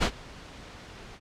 pink noise with ADSR envelope, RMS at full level -21 dBFS, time 0-1.2 s, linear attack 29 ms, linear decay 75 ms, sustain -24 dB, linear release 55 ms, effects low-pass 5000 Hz 12 dB/octave

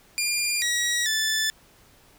15% pulse tone with pitch steps, 2403 / 1912 / 1752 Hz, D7 / A#6 / A6, +39 / +43 / -8 cents, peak -16 dBFS, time 0.18-1.5 s, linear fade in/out 0 ms, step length 440 ms, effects pink hiss -56 dBFS RMS until 2.18 s

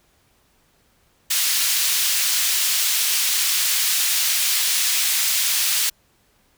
pink high-pass noise, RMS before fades -20 dBFS, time 1.3-5.9 s, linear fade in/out 10 ms, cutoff 3100 Hz, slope 12 dB/octave, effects pink hiss -61 dBFS RMS until 6.57 s

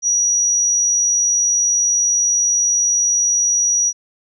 sine tone, 5800 Hz, F#8, 35 cents flat, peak -13 dBFS, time 0.02-3.93 s, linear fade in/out 50 ms, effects none

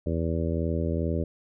harmonic tone, 82.41 Hz, E2, in tune, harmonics 1 / 2 / 3 / 4 / 5 / 6 / 7, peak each -28 / -31 / -33 / -34 / -35 / -36 / -36 dBFS, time 0.06-1.24 s, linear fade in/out 5 ms, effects none

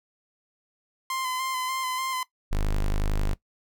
sawtooth tone with vibrato, 1035 Hz, C6, 19 cents flat, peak -24 dBFS, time 1.1-2.23 s, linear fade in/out 2 ms, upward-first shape square, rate 3.4 Hz, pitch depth 24 cents each way
square tone, 25.55 Hz, G#0, 27 cents flat, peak -23 dBFS, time 2.51-3.34 s, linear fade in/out 10 ms
effects noise-tail reverb RT60 0.1 s tail -18 dB re dry

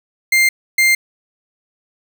40% pulse tone pair in turn, 2100 / 2100 Hz, C7 / C7, +6 / +6 cents, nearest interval unison, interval 0 cents, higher neither, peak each -9 / -9 dBFS, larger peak neither, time 0.32-0.49 / 0.78-0.95 s, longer neither, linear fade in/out 5 ms, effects none

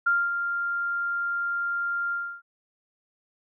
sine tone with ADSR envelope, 1395 Hz, F6, 2 cents flat, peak -18 dBFS, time 0.06-2.42 s, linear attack 10 ms, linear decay 230 ms, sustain -7 dB, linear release 300 ms, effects none

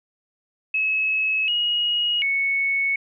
sine tone with pitch steps, 2579 / 2888 / 2212 Hz, E7 / F#7 / C#7, -39 / -43 / -4 cents, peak -19 dBFS, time 0.74-2.96 s, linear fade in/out 5 ms, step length 740 ms, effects none

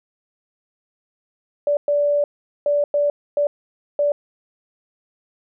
sine tone bursts at uneven times, 581 Hz, D5, 19 cents flat, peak -15 dBFS, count 6, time 1.67-1.77 / 1.88-2.24 / 2.66-2.84 / 2.94-3.1 / 3.37-3.47 / 3.99-4.12 s, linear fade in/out 2 ms, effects none

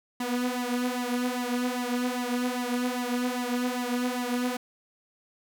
sawtooth tone with flanger, 246.9 Hz, B3, in tune, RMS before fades -29 dBFS, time 0.2-4.57 s, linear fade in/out 5 ms, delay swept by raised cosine 1 to 4.8 ms, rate 2.5 Hz, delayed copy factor +0.7, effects none

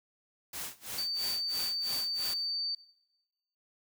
white noise with tremolo, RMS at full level -38 dBFS, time 0.53-2.34 s, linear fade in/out 5 ms, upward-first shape sine, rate 3 Hz, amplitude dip 100%
sine tone, 4585 Hz, D8, 42 cents flat, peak -31 dBFS, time 0.98-2.75 s, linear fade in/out 5 ms
effects noise-tail reverb RT60 1.0 s tail -18 dB re dry

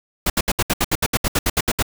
pink noise bursts, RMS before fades -18 dBFS, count 15, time 0.26-1.826 s, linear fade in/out 5 ms, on 40 ms, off 69 ms, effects none

